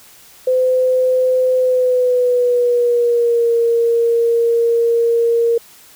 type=tone with pitch glide; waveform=sine; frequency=511 to 465.9 Hz; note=C5 to A#4; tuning=-41 to -1 cents; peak=-11 dBFS; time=0.47-5.58 s; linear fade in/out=5 ms; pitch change=-160 cents; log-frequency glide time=1.57-3.53 s; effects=white hiss -44 dBFS RMS until 5.95 s